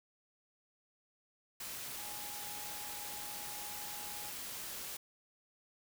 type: tone in noise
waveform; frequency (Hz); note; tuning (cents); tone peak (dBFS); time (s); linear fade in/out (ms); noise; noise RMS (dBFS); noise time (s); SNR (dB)
sine; 831; G#5; +1; -51; 1.98-4.3; 5; white; -44; 1.6-4.97; -10
effects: none